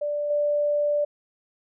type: tone with level steps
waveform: sine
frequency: 587.3 Hz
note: D5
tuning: in tune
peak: -24 / -20 dBFS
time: 0.01-1.05 s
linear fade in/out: 10 ms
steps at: 0.3 s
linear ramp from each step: 5 ms
effects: none